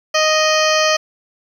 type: harmonic tone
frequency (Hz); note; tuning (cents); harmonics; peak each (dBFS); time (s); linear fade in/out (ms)
622.3; D#5; 0; 1 / 2 / 3 / 4 / 5 / 7 / 8 / 9 / 10; -16 / -19 / -21 / -22 / -23 / -24 / -25 / -26 / -26; 0.14-0.97; 10
effects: 7-bit